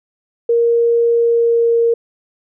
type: tone with pitch glide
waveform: sine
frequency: 468 to 464.8 Hz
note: A#4 to A#4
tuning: +7 to -5 cents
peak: -10 dBFS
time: 0.49-1.94 s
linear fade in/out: 5 ms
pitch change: -12 cents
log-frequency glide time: 1.08-1.78 s
effects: none